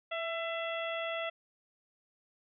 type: harmonic tone with a mistuned harmonic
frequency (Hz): 670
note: E5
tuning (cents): +28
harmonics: 1 / 2 / 3 / 4 / 5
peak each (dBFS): -36 / -41 / -41 / -42 / -44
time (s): 0.11-1.3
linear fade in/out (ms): 10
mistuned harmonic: 1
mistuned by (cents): -26
effects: none